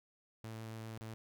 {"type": "tone with dropouts", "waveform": "sawtooth", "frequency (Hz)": 111.5, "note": "A2", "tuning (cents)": 23, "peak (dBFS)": -40, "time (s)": [0.44, 1.14], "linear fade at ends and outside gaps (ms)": 0, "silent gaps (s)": [0.977, 1.01], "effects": []}